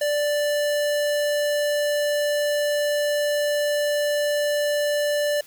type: tone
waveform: square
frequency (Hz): 587.3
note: D5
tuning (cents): 0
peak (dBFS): -21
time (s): 0.01-5.41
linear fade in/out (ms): 5
effects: white hiss -49 dBFS RMS until 5.46 s